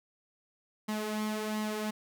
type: tone with flanger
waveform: sawtooth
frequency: 214.1 Hz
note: A3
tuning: 47 cents flat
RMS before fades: -34 dBFS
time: 0.88-1.91 s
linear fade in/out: 10 ms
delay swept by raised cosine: 0.98 to 3.78 ms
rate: 1.4 Hz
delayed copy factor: +0.55
effects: none